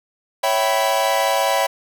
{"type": "chord", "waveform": "45% pulse", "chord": "C# half-diminished seventh", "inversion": "none", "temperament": "equal with one note detuned", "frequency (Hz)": [554.4, 659.3, 773.6, 987.8], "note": ["C#5", "E5", "G5", "B5"], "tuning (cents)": [0, 0, -23, 0], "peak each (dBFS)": -22, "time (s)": [0.43, 1.67], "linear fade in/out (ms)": 10, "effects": []}